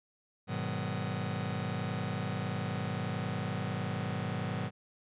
sawtooth chord, G# minor seventh, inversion none, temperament just, 103.83 / 124.59 / 155.74 / 186.89 Hz, G#2 / B2 / D#3 / F#3, 0 / +16 / +2 / +18 cents, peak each -34 dBFS, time 0.47-4.71 s, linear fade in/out 50 ms, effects resampled to 8000 Hz

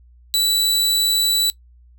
sawtooth tone, 3951 Hz, B7, in tune, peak -12 dBFS, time 0.34-1.5 s, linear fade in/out 0 ms, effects noise-tail reverb RT60 0.1 s tail -20 dB re dry + added 60 Hz sine -46 dBFS peak until 1.98 s

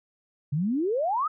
sine exponential sweep, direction up, 135.3 to 1318.5 Hz, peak -23 dBFS, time 0.52-1.28 s, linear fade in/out 10 ms, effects none

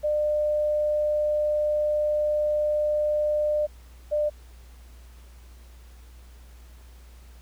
sine tone pair in turn, 600 / 597.3 Hz, D5 / D5, +37 / +29 cents, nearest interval unison, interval 8 cents, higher first, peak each -21 dBFS, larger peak neither, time 0.03-3.67 / 4.11-4.3 s, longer first, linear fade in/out 20 ms, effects added 60 Hz sine -45 dBFS peak until 7.41 s + pink hiss -57 dBFS RMS until 7.41 s

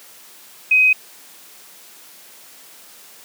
sine tone, 2519 Hz, D#7, 21 cents sharp, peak -10 dBFS, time 0.71-0.93 s, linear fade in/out 5 ms, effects white hiss -44 dBFS RMS until 3.24 s + high-pass 200 Hz 12 dB/octave

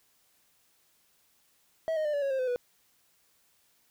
triangle tone with pitch steps, 646 / 621.1 / 597.2 / 574.2 / 552.1 / 530.8 / 510.4 / 490.7 Hz, E5 / D#5 / D5 / D5 / C#5 / C5 / C5 / B4, -35 / -3 / +29 / -39 / -7 / +25 / -43 / -11 cents, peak -25 dBFS, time 1.88-2.56 s, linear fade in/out 0 ms, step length 85 ms, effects white hiss -68 dBFS RMS until 3.9 s

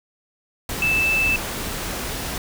sine tone in noise, 2637 Hz, E7, in tune, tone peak -17 dBFS, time 0.82-1.36 s, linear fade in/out 2 ms, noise pink, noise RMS -28 dBFS, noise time 0.69-2.38 s, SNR +8 dB, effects none

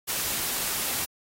white noise, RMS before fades -29 dBFS, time 0.07-1.06 s, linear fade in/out 20 ms, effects AAC 48 kbps

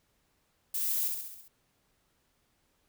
violet noise with echo, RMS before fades -32 dBFS, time 0.74-1.08 s, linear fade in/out 5 ms, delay 67 ms, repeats 6, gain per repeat -4 dB, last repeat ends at 1.482 s, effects pink hiss -73 dBFS RMS until 2.88 s

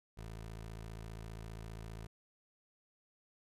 20% pulse tone, 55 Hz, A1, in tune, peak -40 dBFS, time 0.17-2.07 s, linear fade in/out 10 ms, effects resampled to 32000 Hz

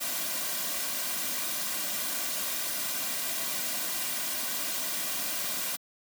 white noise with comb filter, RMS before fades -32 dBFS, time 0-5.77 s, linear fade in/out 20 ms, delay 2.3 ms, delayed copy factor -0.6, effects high-pass 200 Hz 12 dB/octave

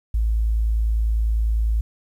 sine tone, 55 Hz, A1, in tune, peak -17 dBFS, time 0.14-1.81 s, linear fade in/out 5 ms, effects 9-bit

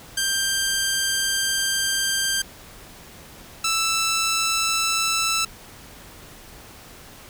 10% pulse tone pair in turn, 1581 / 1323.3 Hz, G6 / E6, +14 / +6 cents, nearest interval minor third, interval 308 cents, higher first, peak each -12 dBFS, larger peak neither, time 0.17-2.42 / 3.64-5.45 s, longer first, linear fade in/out 5 ms, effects pink hiss -44 dBFS RMS until 7.29 s

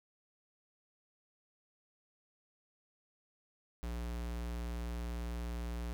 square tone, 58.9 Hz, A#1, 19 cents sharp, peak -38 dBFS, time 3.83-5.93 s, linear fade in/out 0 ms, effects none

